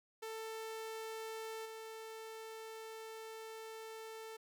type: tone with level steps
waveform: sawtooth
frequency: 443.9 Hz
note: A4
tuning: 15 cents sharp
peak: -39 / -43 dBFS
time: 0.22-4.37 s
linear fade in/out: 10 ms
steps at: 1.65 s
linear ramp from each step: 10 ms
effects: none